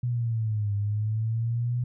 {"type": "linear two-way sweep", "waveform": "sine", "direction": "down then up", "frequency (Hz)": [123.47, 101.1, 123.47], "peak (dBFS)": -24, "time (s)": [0.03, 1.84], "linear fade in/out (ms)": 5, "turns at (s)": 0.74, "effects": []}